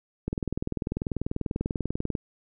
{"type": "click train", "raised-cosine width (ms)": 3, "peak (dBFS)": -15, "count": 39, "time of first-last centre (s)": [0.28, 2.152], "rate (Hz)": 20.3, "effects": []}